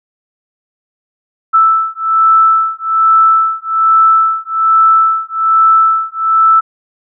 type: beating tone pair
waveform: sine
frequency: 1318.5 / 1319.7 Hz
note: E6 / E6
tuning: 0 / +2 cents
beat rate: 1.2 Hz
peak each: -10 dBFS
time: 1.53-6.61 s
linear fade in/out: 20 ms
effects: none